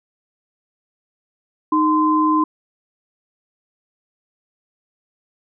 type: tone pair together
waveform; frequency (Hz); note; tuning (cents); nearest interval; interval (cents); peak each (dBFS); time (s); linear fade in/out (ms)
sine; 309.7 / 1032.4; D#4 / C6; -8 / -23; octave + major sixth; 2085; -16; 1.72-2.44; 5
effects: none